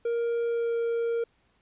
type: tone with pitch glide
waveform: triangle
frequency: 468.3 to 465.1 Hz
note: A#4 to A#4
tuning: +8 to -4 cents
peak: -23 dBFS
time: 0.05-1.24 s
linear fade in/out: 5 ms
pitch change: -12 cents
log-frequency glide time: 0.46-0.75 s
effects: pink hiss -68 dBFS RMS until 1.61 s + resampled to 8000 Hz